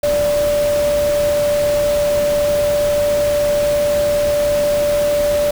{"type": "tone in noise", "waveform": "sine", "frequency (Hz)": 585, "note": "D5", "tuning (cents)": -7, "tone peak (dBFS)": -13, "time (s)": [0.03, 5.51], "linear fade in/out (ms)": 5, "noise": "pink", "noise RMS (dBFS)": -26, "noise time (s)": [0.03, 5.51], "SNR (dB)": 10, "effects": []}